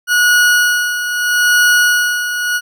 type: tone with tremolo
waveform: 40% pulse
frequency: 1457 Hz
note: F#6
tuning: 27 cents flat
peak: -7 dBFS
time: 0.07-2.61 s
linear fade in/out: 50 ms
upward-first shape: sine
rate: 0.78 Hz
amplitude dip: 65%
effects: none